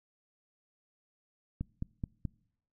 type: click train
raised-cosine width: 5 ms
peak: -22 dBFS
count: 4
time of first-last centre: 1.61-2.252 s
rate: 4.67 Hz
effects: noise-tail reverb RT60 0.7 s tail -25 dB re dry